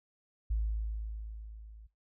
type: tone with level ramp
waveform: sine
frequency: 54 Hz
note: A1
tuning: 32 cents flat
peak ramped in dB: -26 to -49 dBFS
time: 0.5-1.87 s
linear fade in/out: 10 ms
effects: noise-tail reverb RT60 0.3 s tail -22 dB re dry + tanh soft clip ceiling -23 dBFS